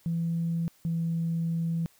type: tone pair in turn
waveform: sine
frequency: 167.1 / 165.95 Hz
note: E3 / E3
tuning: +24 / +12 cents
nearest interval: unison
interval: 12 cents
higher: first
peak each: -25 dBFS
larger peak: neither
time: 0.06-0.68 / 0.85-1.86 s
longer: second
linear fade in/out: 0 ms
effects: tanh soft clip ceiling -21 dBFS + white hiss -62 dBFS RMS until 1.99 s